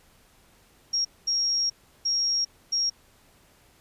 sine tone bursts at uneven times, 5588 Hz, F8, in tune, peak -22 dBFS, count 4, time 0.93-1.05 / 1.27-1.7 / 2.05-2.45 / 2.72-2.9 s, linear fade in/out 10 ms, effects pink hiss -59 dBFS RMS until 3.8 s + resampled to 32000 Hz

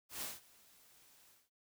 white noise with ADSR envelope, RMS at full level -41 dBFS, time 0.09-1.5 s, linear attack 130 ms, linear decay 180 ms, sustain -24 dB, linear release 200 ms, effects none

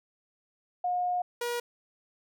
sine / sawtooth tone pair in turn, 718 / 479.2 Hz, F5 / A#4, +48 / +48 cents, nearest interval perfect fifth, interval 700 cents, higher first, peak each -26 dBFS, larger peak neither, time 0.84-1.22 / 1.41-1.6 s, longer first, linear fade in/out 5 ms, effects none

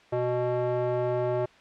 square tone with band-pass filter, 123.5 Hz, B2, in tune, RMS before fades -27 dBFS, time 0.12-1.46 s, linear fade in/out 10 ms, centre 540 Hz, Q 2.2, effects white hiss -55 dBFS RMS until 1.6 s + low-pass 3000 Hz 12 dB/octave

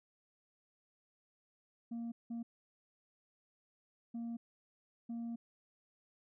sine tone bursts at uneven times, 233.1 Hz, A#3, in tune, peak -36 dBFS, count 4, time 1.91-2.12 / 2.3-2.43 / 4.14-4.37 / 5.09-5.36 s, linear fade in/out 10 ms, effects tanh soft clip ceiling -38 dBFS

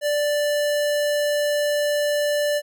square tone, 587.3 Hz, D5, in tune, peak -20 dBFS, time 0.01-2.62 s, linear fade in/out 50 ms, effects none

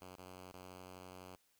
5% pulse tone with dropouts, 91.9 Hz, F#2, 11 cents flat, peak -40 dBFS, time 0.01-1.36 s, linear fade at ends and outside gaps 5 ms, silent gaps 0.157-0.182 / 0.522-0.538 s, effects white hiss -75 dBFS RMS until 1.59 s

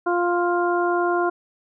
harmonic tone, 350.2 Hz, F4, 5 cents sharp, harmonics 1 / 2 / 3 / 4, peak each -21 / -24 / -26 / -27 dBFS, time 0.06-1.3 s, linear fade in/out 10 ms, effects none

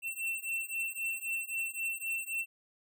square beating tone pair, 2694 / 2697.8 Hz, E7 / E7, +37 / +39 cents, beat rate 3.8 Hz, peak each -38 / -37 dBFS, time 0.02-2.46 s, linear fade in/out 50 ms, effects none

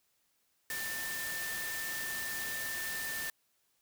sine tone in noise, 1787 Hz, A6, 26 cents sharp, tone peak -38 dBFS, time 0.7-3.3 s, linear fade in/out 2 ms, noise white, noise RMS -40 dBFS, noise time 0.7-3.3 s, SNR -1 dB, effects white hiss -75 dBFS RMS until 3.81 s

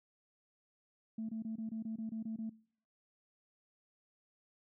sine tone bursts, 222 Hz, A3, 16 cents sharp, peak -36 dBFS, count 10, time 1.18-2.496 s, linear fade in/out 5 ms, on 110 ms, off 24 ms, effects noise-tail reverb RT60 0.6 s tail -24 dB re dry + tanh soft clip ceiling -33 dBFS

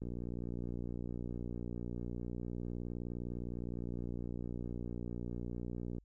click train, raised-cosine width 3 ms, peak -29 dBFS, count 357, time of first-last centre 0.02-5.983 s, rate 59.7 Hz, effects added 50 Hz sine -63 dBFS peak until 6.04 s

